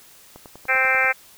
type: click train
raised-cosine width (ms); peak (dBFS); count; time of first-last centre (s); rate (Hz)
1; -26; 8; 0.36-1.046; 10.2
type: harmonic tone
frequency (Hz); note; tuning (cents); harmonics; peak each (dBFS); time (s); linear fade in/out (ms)
261.6; C4; 0; 2 / 3 / 4 / 5 / 6 / 7 / 8 / 9 / 10; -28 / -27 / -34 / -27 / -22 / -26 / -22 / -22 / -34; 0.68-1.13; 20
effects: white hiss -49 dBFS RMS until 1.37 s